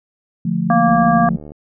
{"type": "chord", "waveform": "sine", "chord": "D minor", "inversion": "none", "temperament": "equal", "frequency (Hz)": [146.83, 174.61, 220], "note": ["D3", "F3", "A3"], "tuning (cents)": [0, 0, 0], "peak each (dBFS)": [-24, -18, -21], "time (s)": [0.45, 1.37], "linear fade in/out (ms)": 5}
{"type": "harmonic tone", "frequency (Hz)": 233.1, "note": "A#3", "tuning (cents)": 0, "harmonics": [1, 3, 5, 7], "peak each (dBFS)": [-16, -14, -18, -24], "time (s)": [0.7, 1.29], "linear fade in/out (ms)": 2}
{"type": "click train", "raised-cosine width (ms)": 2, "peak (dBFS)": -22, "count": 49, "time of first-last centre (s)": [0.88, 1.519], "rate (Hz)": 75.1}
{"effects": []}